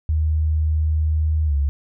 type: tone with pitch glide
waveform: sine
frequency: 77.78 to 70.51 Hz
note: D#2 to C#2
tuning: 0 to +30 cents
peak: -16 dBFS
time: 0.09-1.69 s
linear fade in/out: 0 ms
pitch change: -170 cents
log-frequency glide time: 1.46-1.54 s
effects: none